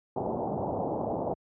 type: low-pass noise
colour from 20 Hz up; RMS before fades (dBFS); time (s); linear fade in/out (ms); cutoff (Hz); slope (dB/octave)
white; -31; 0.16-1.34; 5; 850; 48
effects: high-pass 100 Hz 12 dB/octave